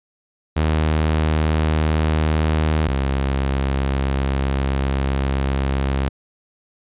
sawtooth tone pair in turn, 77.78 / 67.69 Hz, D#2 / C#2, 0 / -41 cents, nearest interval major second, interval 241 cents, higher first, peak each -12 / -14 dBFS, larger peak first, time 0.56-2.88 / 2.88-6.09 s, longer second, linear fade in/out 10 ms, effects resampled to 8000 Hz

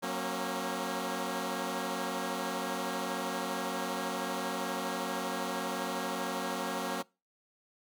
10% pulse chord, F# major, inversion none, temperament equal with one note detuned, 185 / 233.1 / 271.2 Hz, F#3 / A#3 / C#4, 0 / 0 / -38 cents, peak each -29 dBFS, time 0.02-7.03 s, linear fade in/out 20 ms, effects noise-tail reverb RT60 0.3 s tail -25 dB re dry

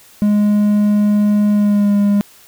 triangle tone with pitch glide, 207.7 to 203.4 Hz, G#3 to G#3, 0 to -36 cents, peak -8 dBFS, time 0.22-2.21 s, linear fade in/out 0 ms, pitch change -36 cents, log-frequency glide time 1.51-1.94 s, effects white hiss -45 dBFS RMS until 2.47 s

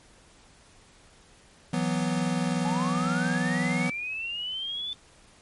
square chord, E suspended second, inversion none, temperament equal, 164.81 / 185 / 246.9 Hz, E3 / F#3 / B3, 0 / 0 / 0 cents, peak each -30 dBFS, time 1.73-3.9 s, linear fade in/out 5 ms
sine linear sweep, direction up, 830.6 to 3520 Hz, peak -30 dBFS, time 2.65-4.93 s, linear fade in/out 0 ms
effects pink hiss -56 dBFS RMS until 5.41 s + MP3 48 kbps

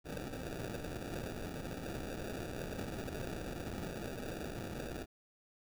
white noise with sample-and-hold, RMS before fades -42 dBFS, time 0.04-5.06 s, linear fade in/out 50 ms, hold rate 1050 Hz, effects none

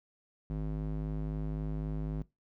square tone with band-pass filter, 51.91 Hz, G#1, in tune, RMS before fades -35 dBFS, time 0.5-2.22 s, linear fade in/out 0 ms, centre 170 Hz, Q 0.98, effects noise-tail reverb RT60 0.2 s tail -20 dB re dry

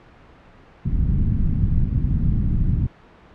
pink low-pass noise, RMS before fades -19 dBFS, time 0.85-2.87 s, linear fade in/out 10 ms, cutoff 200 Hz, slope 24 dB/octave, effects pink hiss -48 dBFS RMS until 3.34 s + low-pass 2000 Hz 12 dB/octave

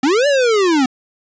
square linear two-way sweep, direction up then down, 246.9 to 590 to 246.9 Hz, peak -12 dBFS, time 0.03-0.86 s, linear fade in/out 5 ms, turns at 0.27 s, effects resampled to 16000 Hz + 9-bit

